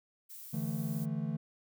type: noise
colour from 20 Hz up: violet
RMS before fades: -48 dBFS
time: 0.29-1.06 s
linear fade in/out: 20 ms
type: chord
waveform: triangle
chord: D suspended second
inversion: none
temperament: just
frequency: 146.83 / 165.19 / 220.2 Hz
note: D3 / E3 / A3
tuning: 0 / +4 / +2 cents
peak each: -35 dBFS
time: 0.53-1.37 s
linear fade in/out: 10 ms
effects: none